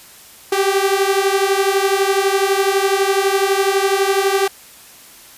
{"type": "beating tone pair", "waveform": "sawtooth", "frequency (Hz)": [385.2, 397.2], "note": ["G4", "G4"], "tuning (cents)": [-30, 23], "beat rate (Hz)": 12, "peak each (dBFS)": -13, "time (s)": [0.52, 4.48], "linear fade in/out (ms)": 5, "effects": ["white hiss -42 dBFS RMS until 5.37 s", "resampled to 32000 Hz"]}